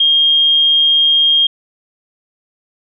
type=tone; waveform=sine; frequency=3228 Hz; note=G#7; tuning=50 cents flat; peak=-8 dBFS; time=0-1.47 s; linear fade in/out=5 ms; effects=none